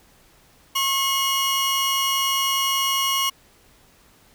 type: tone pair together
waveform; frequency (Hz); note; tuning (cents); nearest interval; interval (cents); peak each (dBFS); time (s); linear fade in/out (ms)
sawtooth; 1083 / 2888; C#6 / F#7; -41 / -43; octave + perfect fourth; 1698; -19; 0.75-3.3; 10
effects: pink hiss -55 dBFS RMS until 4.34 s